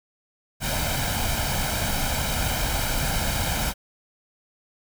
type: noise with comb filter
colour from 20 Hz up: pink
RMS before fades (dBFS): -25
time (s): 0.6-3.74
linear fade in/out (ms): 50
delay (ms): 1.3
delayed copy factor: +0.65
effects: none